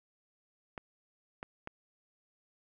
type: clicks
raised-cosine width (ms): 0.5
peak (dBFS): -25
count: 3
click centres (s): 0.778 / 1.429 / 1.674
effects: none

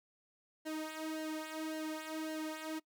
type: tone with flanger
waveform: sawtooth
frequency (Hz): 313.6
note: D#4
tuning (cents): +14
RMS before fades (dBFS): -41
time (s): 0.65-2.8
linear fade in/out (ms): 20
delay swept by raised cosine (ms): 0.83 to 3.03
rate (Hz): 1.8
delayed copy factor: -0.8
effects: noise-tail reverb RT60 0.1 s tail -22 dB re dry

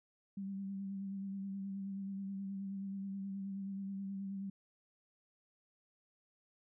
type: tone with vibrato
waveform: sine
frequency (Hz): 195.6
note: G3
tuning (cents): -4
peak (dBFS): -39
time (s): 0.37-4.5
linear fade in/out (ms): 5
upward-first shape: sine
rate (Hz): 9.4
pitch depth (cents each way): 26
effects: none

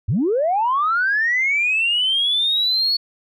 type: linear sweep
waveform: sine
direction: up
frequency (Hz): 77.78 to 4420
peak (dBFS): -15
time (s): 0.08-2.97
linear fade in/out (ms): 10
effects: tanh soft clip ceiling -11 dBFS

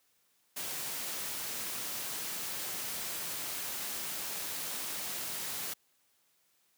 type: noise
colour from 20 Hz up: white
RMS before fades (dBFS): -38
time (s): 0.56-5.74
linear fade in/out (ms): 10
effects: white hiss -72 dBFS RMS until 6.77 s + high-pass 100 Hz 12 dB/octave

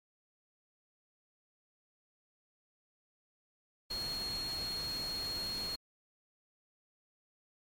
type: tone in noise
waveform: sine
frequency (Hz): 4287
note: C8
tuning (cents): +41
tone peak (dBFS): -36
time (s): 3.9-5.76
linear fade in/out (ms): 10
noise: pink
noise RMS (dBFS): -45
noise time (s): 3.9-5.76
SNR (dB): +6
effects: MP3 64 kbps

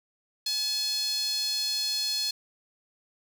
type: tone with high-pass filter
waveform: sawtooth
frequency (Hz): 854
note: G#5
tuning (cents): +48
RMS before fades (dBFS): -29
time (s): 0.46-2.31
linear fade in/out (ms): 5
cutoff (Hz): 4300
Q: 5.5
effects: none

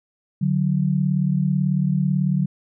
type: tone pair together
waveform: sine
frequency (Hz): 146.83 / 184.99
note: D3 / F#3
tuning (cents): 0 / 0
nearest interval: major third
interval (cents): 400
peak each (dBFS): -20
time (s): 0.41-2.46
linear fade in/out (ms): 10
effects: none

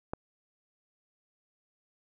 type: click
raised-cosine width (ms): 1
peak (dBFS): -19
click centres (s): 0.135
effects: none

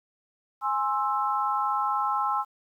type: chord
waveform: sine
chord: Ab augmented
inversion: none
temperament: equal with one note detuned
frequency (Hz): 830.6 / 1055 / 1318.5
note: Ab5 / C6 / E6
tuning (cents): 0 / +14 / 0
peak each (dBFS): -28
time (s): 0.61-2.45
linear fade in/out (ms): 50
effects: 10-bit

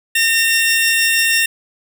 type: tone pair together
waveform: sawtooth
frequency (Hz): 1825.4 / 2735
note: A#6 / F7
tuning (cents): -37 / -37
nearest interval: perfect fifth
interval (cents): 700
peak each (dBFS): -12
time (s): 0.15-1.46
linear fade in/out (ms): 5
effects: none

